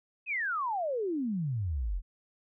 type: exponential sweep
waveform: sine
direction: down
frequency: 2623 to 38.89 Hz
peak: -29 dBFS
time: 0.26-2.02 s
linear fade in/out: 50 ms
effects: none